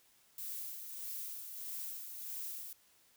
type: noise with tremolo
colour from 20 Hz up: violet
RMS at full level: -42 dBFS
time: 0.38-2.73 s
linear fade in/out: 2 ms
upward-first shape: sine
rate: 1.6 Hz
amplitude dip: 45%
effects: white hiss -68 dBFS RMS until 3.16 s